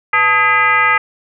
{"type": "tone with frequency modulation", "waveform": "sine", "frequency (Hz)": 1638, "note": "G#6", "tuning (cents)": -24, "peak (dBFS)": -9, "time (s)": [0.13, 0.98], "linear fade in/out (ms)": 5, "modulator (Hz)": 381, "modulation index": 1.8, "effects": []}